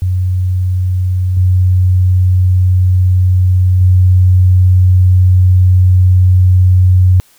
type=tone with level steps; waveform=sine; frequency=91.8 Hz; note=F#2; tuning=13 cents flat; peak=-10 / -6 / -4 dBFS; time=0.02-7.2 s; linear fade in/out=0 ms; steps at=1.37 / 3.81 s; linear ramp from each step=2 ms; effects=white hiss -48 dBFS RMS until 7.38 s